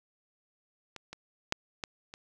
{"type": "clicks", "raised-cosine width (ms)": 0.2, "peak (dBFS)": [-25, -25, -10, -17, -27], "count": 5, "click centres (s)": [0.963, 1.13, 1.524, 1.838, 2.139], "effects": []}